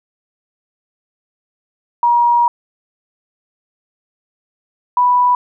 sine tone pair in turn, 953 / 985.5 Hz, A#5 / B5, +38 / -4 cents, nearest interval minor second, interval 58 cents, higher second, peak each -9 dBFS, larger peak neither, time 2.03-2.48 / 4.97-5.35 s, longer first, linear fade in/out 2 ms, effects none

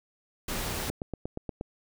pink noise, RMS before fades -33 dBFS, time 0.48-0.9 s, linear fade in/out 5 ms
click train, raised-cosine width 2 ms, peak -20 dBFS, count 7, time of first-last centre 0.9-1.611 s, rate 8.44 Hz
effects none

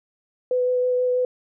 sine tone with vibrato, 500 Hz, B4, 21 cents sharp, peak -18 dBFS, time 0.51-1.25 s, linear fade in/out 2 ms, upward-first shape sine, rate 6.2 Hz, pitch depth 10 cents each way, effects none

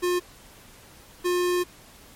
square tone pair in turn, 356.5 / 356.5 Hz, F4 / F4, +36 / +36 cents, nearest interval unison, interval 0 cents, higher neither, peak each -22 dBFS, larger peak neither, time 0.02-0.2 / 1.24-1.64 s, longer second, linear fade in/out 20 ms, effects pink hiss -50 dBFS RMS until 2.15 s + MP3 64 kbps

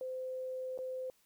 sine tone with dropouts, 515 Hz, C5, 28 cents flat, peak -37 dBFS, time 0.01-1.1 s, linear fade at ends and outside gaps 1 ms, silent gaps 0.777-0.788 s, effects white hiss -71 dBFS RMS until 1.25 s

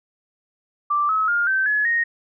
sine tone with pitch steps, 1174 / 1287.7 / 1412.4 / 1549.1 / 1699.1 / 1863.6 Hz, D6 / E6 / F6 / G6 / G#6 / A#6, -1 / -41 / +19 / -21 / +39 / -1 cents, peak -17 dBFS, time 0.9-2.04 s, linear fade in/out 10 ms, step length 190 ms, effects none

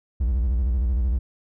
triangle tone with vibrato, 61.74 Hz, B1, in tune, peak -17 dBFS, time 0.2-1.19 s, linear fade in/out 10 ms, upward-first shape square, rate 13 Hz, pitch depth 160 cents each way, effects none

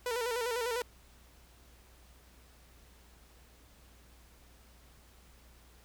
sawtooth tone with vibrato, 474.5 Hz, A#4, 31 cents sharp, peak -28 dBFS, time 0.06-0.82 s, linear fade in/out 2 ms, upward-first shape square, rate 10 Hz, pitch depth 70 cents each way, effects added 60 Hz sine -59 dBFS peak until 5.84 s + pink hiss -62 dBFS RMS until 5.84 s

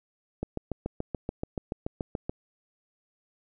click train, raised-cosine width 2 ms, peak -17 dBFS, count 14, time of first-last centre 0.43-2.295 s, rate 6.97 Hz, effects none

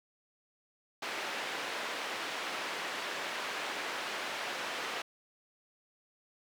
white band-pass noise, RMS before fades -38 dBFS, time 1.02-5.02 s, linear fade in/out 5 ms, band 350 to 2600 Hz, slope 12 dB/octave, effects none

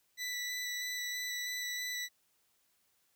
20% pulse tone with vibrato, 1975.5 Hz, B6, in tune, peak -31 dBFS, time 0.17-2.09 s, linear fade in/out 50 ms, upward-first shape square, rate 3.1 Hz, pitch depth 8 cents each way, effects white hiss -74 dBFS RMS until 3.15 s

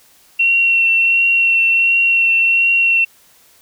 sine tone with vibrato, 2723 Hz, F7, 44 cents flat, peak -10 dBFS, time 0.39-3.05 s, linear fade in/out 10 ms, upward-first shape triangle, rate 1.4 Hz, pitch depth 16 cents each way, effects white hiss -50 dBFS RMS until 3.61 s

